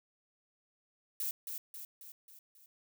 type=noise with echo; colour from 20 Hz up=violet; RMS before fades=-36 dBFS; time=1.2-1.31 s; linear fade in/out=2 ms; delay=270 ms; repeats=5; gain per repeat=-5 dB; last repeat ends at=2.66 s; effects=none